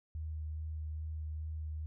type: tone with vibrato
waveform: sine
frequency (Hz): 77.78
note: D#2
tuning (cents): 0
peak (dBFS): -37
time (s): 0.15-1.86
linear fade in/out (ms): 0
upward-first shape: sine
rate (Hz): 2.4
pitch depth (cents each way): 14
effects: none